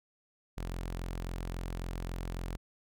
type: tone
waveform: sawtooth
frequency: 43.65 Hz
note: F1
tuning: in tune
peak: -32 dBFS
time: 0.57-2.57 s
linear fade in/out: 10 ms
effects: none